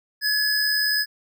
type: tone pair together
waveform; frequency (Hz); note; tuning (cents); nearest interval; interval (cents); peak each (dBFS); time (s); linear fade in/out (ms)
square; 1700 / 5021; G#6 / D#8; +40 / +15; octave + perfect fifth; 1875; -23; 0.21-1.06; 50
effects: none